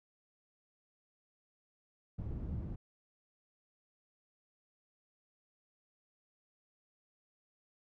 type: low-pass noise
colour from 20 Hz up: white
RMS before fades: -40 dBFS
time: 2.18-2.76 s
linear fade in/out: 10 ms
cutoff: 130 Hz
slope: 12 dB/octave
effects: none